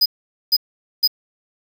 square tone bursts, 4978 Hz, D#8, in tune, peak -12 dBFS, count 3, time 0.01-1.077 s, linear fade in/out 10 ms, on 49 ms, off 460 ms, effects 7-bit

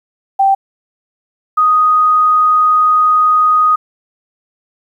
sine tone pair in turn, 781 / 1245.5 Hz, G5 / D#6, -7 / +1 cents, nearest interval minor sixth, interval 808 cents, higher second, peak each -7 dBFS, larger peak neither, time 0.39-0.55 / 1.57-3.76 s, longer second, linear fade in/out 10 ms, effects 8-bit

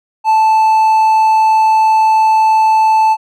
triangle tone, 877 Hz, A5, 6 cents flat, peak -5 dBFS, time 0.24-3.17 s, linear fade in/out 50 ms, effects none

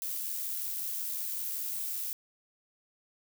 violet noise with amplitude modulation, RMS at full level -34 dBFS, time 0.02-2.13 s, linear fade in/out 0 ms, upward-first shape sine, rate 85.4 Hz, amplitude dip 30%, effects none

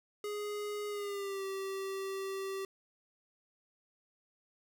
square tone with pitch glide, 415.3 to 387.5 Hz, G#4 to G4, 0 to -20 cents, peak -37 dBFS, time 0.24-2.65 s, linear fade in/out 2 ms, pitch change -120 cents, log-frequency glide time 0.88-1.44 s, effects none

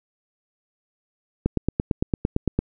click train, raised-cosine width 3 ms, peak -7 dBFS, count 11, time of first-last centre 1.46-2.59 s, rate 8.85 Hz, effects none

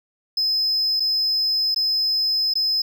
triangle tone with dropouts, 5100 Hz, D#8, 42 cents sharp, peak -17 dBFS, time 0.37-2.82 s, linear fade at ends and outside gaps 5 ms, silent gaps 0.998-1.003 / 1.746-1.761 / 2.538-2.554 s, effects none

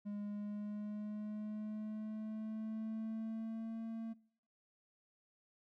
triangle tone with pitch glide, 205.7 to 225.6 Hz, G#3 to A3, -16 to +44 cents, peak -38 dBFS, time 0.05-4.14 s, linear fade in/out 20 ms, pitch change +160 cents, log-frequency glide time 0.2-3.81 s, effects noise-tail reverb RT60 0.6 s tail -22 dB re dry

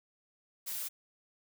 blue noise, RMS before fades -38 dBFS, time 0.66-0.89 s, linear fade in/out 20 ms, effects none

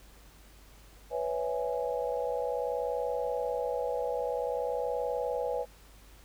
sine chord, C# minor seventh, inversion third, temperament equal with one note detuned, 493.9 / 554.4 / 653.2 / 830.6 Hz, B4 / C#5 / E5 / G#5, 0 / 0 / -16 / 0 cents, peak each -32 / -35 / -38 / -37 dBFS, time 1.1-5.66 s, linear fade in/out 50 ms, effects added 50 Hz sine -54 dBFS peak until 6.24 s + pink hiss -58 dBFS RMS until 6.24 s

